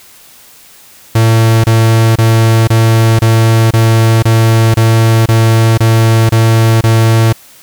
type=tone bursts; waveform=45% pulse; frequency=112.7 Hz; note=A2; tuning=42 cents sharp; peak=-5 dBFS; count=12; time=1.15-7.327 s; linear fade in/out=5 ms; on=490 ms; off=27 ms; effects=white hiss -39 dBFS RMS until 7.62 s